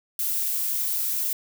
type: noise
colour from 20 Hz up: violet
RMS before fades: -26 dBFS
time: 0.19-1.33 s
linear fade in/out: 2 ms
effects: none